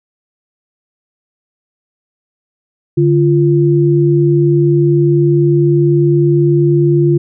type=tone pair together; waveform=sine; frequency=145.26 / 345.5 Hz; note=D3 / F4; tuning=-19 / -19 cents; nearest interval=octave + minor third; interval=1500 cents; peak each=-10 dBFS; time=2.97-7.18 s; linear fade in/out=10 ms; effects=none